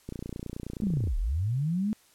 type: click train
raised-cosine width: 3 ms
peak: -23 dBFS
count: 30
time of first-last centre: 0.09-1.073 s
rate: 29.5 Hz
type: linear two-way sweep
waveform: sine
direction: down then up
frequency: 220.6 to 32.7 to 220.6 Hz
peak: -25 dBFS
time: 0.82-1.93 s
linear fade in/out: 0 ms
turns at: 1.17 s
effects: white hiss -61 dBFS RMS until 2.14 s + low-pass 12000 Hz 12 dB/octave